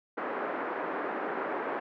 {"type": "band-pass noise", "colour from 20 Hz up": "pink", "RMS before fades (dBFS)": -34, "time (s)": [0.17, 1.8], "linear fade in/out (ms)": 10, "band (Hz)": [300, 1700], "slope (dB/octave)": 24, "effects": []}